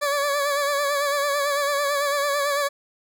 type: tone with vibrato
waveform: 20% pulse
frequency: 571 Hz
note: D5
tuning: 49 cents flat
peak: -16 dBFS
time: 0.01-2.69 s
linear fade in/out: 20 ms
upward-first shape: sine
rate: 9 Hz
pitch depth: 46 cents each way
effects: none